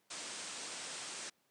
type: low-pass noise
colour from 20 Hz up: white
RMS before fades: -45 dBFS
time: 0.1-1.3 s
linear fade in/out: 10 ms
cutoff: 9100 Hz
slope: 96 dB/octave
effects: pink hiss -75 dBFS RMS until 1.5 s + high-pass 200 Hz 12 dB/octave